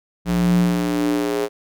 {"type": "tone with high-pass filter sweep", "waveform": "square", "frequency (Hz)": 58.9, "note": "A#1", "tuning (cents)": 19, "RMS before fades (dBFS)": -19, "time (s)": [0.25, 1.49], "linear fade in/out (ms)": 50, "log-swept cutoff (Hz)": [130, 430], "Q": 4.1, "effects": []}